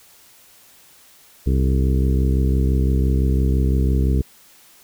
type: harmonic tone with a mistuned harmonic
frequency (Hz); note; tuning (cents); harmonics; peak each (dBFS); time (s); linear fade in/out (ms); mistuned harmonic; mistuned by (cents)
65.9; C2; +13; 1 / 2 / 3 / 4 / 5 / 6 / 7; -16 / -22 / -26 / -28 / -30 / -32 / -33; 1.46-4.22; 10; 7; -63
effects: white hiss -50 dBFS RMS until 4.83 s